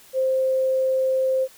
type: tone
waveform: sine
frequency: 524 Hz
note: C5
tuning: 2 cents sharp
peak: -18 dBFS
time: 0.13-1.48 s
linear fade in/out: 50 ms
effects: white hiss -50 dBFS RMS until 1.57 s